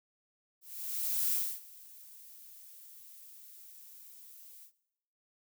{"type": "noise with ADSR envelope", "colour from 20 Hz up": "violet", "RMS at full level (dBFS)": -30, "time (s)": [0.61, 4.72], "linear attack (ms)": 710, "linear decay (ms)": 280, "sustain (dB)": -23, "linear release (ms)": 90, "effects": ["noise-tail reverb RT60 0.8 s tail -18 dB re dry"]}